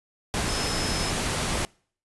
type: tone in noise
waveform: sine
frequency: 5180 Hz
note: E8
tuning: 31 cents flat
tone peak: -33 dBFS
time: 0.49-1.1 s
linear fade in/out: 0 ms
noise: pink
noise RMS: -27 dBFS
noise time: 0.34-1.65 s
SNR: -9 dB
effects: noise-tail reverb RT60 0.5 s tail -26 dB re dry + resampled to 24000 Hz